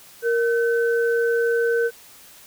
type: tone pair together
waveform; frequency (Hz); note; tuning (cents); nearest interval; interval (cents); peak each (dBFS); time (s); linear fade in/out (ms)
sine; 466.2 / 1523.5; A#4 / G6; 0 / -50; octave + major sixth; 2050; -18 / -25; 0.22-1.91; 50
effects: white hiss -47 dBFS RMS until 2.46 s